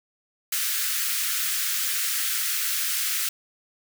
white high-pass noise, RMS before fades -26 dBFS, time 0.52-3.29 s, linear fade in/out 5 ms, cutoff 1300 Hz, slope 48 dB/octave, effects none

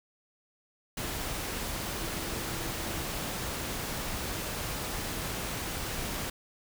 sine tone in noise, 332 Hz, E4, 12 cents sharp, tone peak -44 dBFS, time 1.94-3.06 s, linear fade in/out 5 ms, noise pink, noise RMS -35 dBFS, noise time 0.97-6.3 s, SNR -12 dB, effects none

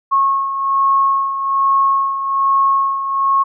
sine beating tone pair, 1092 / 1093.2 Hz, C#6 / C#6, -26 / -24 cents, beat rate 1.2 Hz, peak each -13 / -20 dBFS, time 0.11-3.44 s, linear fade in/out 20 ms, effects none

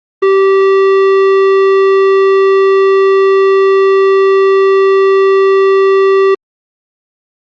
sine tone with tanh clipping, 388.1 Hz, G4, 17 cents flat, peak -7 dBFS, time 0.22-6.35 s, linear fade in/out 10 ms, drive 14 dB, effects Opus 24 kbps

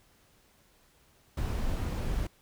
brown noise, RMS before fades -31 dBFS, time 1.37-2.27 s, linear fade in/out 5 ms, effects pink hiss -64 dBFS RMS until 2.41 s

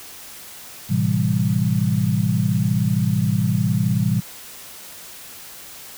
sine chord, A minor seventh, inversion none, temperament equal with one note detuned, 110 / 129.16 / 164.81 / 196 Hz, A2 / C3 / E3 / G3, 0 / -22 / 0 / 0 cents, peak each -22 dBFS, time 0.89-4.21 s, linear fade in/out 20 ms, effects white hiss -39 dBFS RMS until 5.97 s

